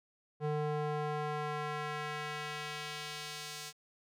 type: tone with band-pass filter sweep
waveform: square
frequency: 150 Hz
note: D3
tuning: 37 cents sharp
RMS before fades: -38 dBFS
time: 0.4-3.73 s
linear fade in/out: 50 ms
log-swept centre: 450 to 6100 Hz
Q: 0.88
effects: none